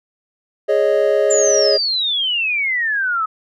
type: chord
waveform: triangle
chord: Ab suspended fourth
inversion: none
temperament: equal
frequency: 415.3 / 554.4 / 622.3 Hz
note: Ab4 / Db5 / Eb5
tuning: 0 / 0 / 0 cents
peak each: -15 dBFS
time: 0.68-1.78 s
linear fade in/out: 20 ms
type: exponential sweep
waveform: sine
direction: down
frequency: 7280 to 1265 Hz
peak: -16 dBFS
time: 1.3-3.26 s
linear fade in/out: 10 ms
effects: none